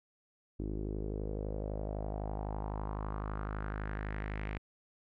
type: tone with low-pass filter sweep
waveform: sawtooth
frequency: 51.9 Hz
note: G#1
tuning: in tune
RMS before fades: -38 dBFS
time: 0.59-4.58 s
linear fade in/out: 10 ms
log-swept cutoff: 330 to 2300 Hz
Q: 3.3
effects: none